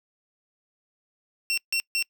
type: tone bursts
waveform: 25% pulse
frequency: 2720 Hz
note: F7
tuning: 46 cents flat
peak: -19 dBFS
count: 3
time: 1.5-2.025 s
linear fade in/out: 0 ms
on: 75 ms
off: 150 ms
effects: noise-tail reverb RT60 0.1 s tail -25 dB re dry